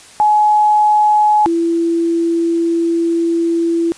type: tone pair in turn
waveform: sine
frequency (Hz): 845 / 335.3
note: G#5 / E4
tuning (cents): +30 / +30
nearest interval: octave + major third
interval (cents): 1600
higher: first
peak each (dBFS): -8 / -12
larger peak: first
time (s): 0.2-1.46 / 1.46-3.92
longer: second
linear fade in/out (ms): 0
effects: white hiss -40 dBFS RMS until 3.97 s + resampled to 22050 Hz